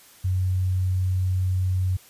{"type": "tone", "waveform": "sine", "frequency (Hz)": 92.5, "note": "F#2", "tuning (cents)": 0, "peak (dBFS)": -20, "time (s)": [0.24, 1.97], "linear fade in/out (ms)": 10, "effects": ["white hiss -51 dBFS RMS until 2.09 s", "resampled to 32000 Hz"]}